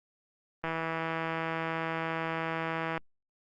click train, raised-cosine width 0.5 ms, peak -18 dBFS, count 382, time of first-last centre 0.64-2.977 s, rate 163 Hz, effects Opus 24 kbps

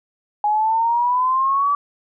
sine exponential sweep, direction up, 830.6 to 1157 Hz, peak -15 dBFS, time 0.44-1.75 s, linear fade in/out 2 ms, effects none

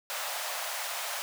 pink high-pass noise, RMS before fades -35 dBFS, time 0.1-1.22 s, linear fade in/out 0 ms, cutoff 580 Hz, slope 48 dB/octave, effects none

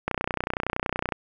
click train, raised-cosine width 0.5 ms, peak -10 dBFS, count 33, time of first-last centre 0.08-1.122 s, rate 30.7 Hz, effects none

